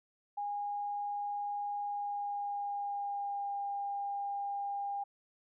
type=tone with pitch glide; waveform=sine; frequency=818 to 804.4 Hz; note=G#5 to G5; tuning=-26 to +44 cents; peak=-34 dBFS; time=0.37-5.04 s; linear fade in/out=10 ms; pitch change=-30 cents; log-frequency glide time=1.82-3.54 s; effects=none